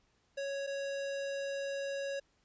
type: tone pair in turn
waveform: square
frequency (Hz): 554.4 / 554.4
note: C#5 / C#5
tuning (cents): 0 / 0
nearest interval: unison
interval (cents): 0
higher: neither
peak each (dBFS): -36 / -36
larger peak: neither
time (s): 0.37-0.67 / 0.67-2.2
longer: second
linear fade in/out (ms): 10
effects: pink hiss -73 dBFS RMS until 2.44 s + resampled to 16000 Hz